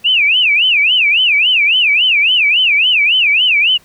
sine tone with vibrato, 2637 Hz, E7, in tune, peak -8 dBFS, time 0.04-3.78 s, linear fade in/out 20 ms, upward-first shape sine, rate 3.6 Hz, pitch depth 260 cents each way, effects pink hiss -48 dBFS RMS until 3.84 s

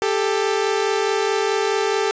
sawtooth tone pair together, 395.3 / 440 Hz, G4 / A4, +15 / 0 cents, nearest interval major second, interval 185 cents, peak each -17 dBFS, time 0.02-2.11 s, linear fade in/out 0 ms, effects resampled to 16000 Hz + 8-bit

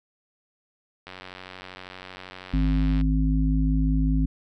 click train, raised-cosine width 0.3 ms, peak -23 dBFS, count 181, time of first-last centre 1.07-3.012 s, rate 92.7 Hz
harmonic tone, 52.6 Hz, G#1, 23 cents sharp, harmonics 1 / 3 / 5, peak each -21 / -26 / -25 dBFS, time 2.53-4.26 s, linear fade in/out 10 ms
effects none

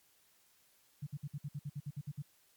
sine tone bursts, 144.3 Hz, D3, 30 cents flat, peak -37 dBFS, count 12, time 1.02-2.223 s, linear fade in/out 10 ms, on 48 ms, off 57 ms, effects white hiss -69 dBFS RMS until 2.56 s + MP3 96 kbps

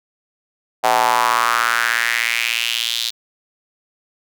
square tone with high-pass filter sweep, 58.3 Hz, A#1, 1 cent sharp, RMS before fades -18 dBFS, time 0.83-3.11 s, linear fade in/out 20 ms, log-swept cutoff 740 to 3900 Hz, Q 3.8, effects none

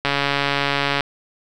click train, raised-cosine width 0.3 ms, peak -3 dBFS, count 136, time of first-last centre 0.05-1.007 s, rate 141 Hz, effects none

